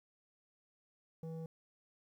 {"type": "tone with low-pass filter", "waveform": "square", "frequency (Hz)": 162.3, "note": "E3", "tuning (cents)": -27, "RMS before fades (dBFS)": -44, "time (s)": [1.23, 1.46], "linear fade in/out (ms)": 2, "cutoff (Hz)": 510, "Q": 1.6, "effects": ["12-bit"]}